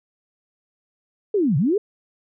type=linear two-way sweep; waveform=sine; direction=down then up; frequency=440 to 123.47 to 440 Hz; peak=-16 dBFS; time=1.34-1.78 s; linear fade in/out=5 ms; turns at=1.57 s; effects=none